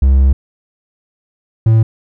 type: tone pair in turn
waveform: triangle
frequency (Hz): 66.9 / 111.7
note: C2 / A2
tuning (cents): +39 / +27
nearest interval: major sixth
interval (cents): 888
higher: second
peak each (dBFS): -4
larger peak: neither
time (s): 0.02-0.33 / 1.66-1.83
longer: first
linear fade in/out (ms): 5
effects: none